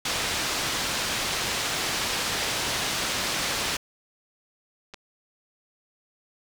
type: low-pass noise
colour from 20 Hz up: white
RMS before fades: -28 dBFS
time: 0.05-3.77 s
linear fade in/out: 5 ms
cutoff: 5300 Hz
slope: 12 dB/octave
type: clicks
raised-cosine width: 0.2 ms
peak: -24 dBFS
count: 2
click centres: 4.938 / 4.943 s
effects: none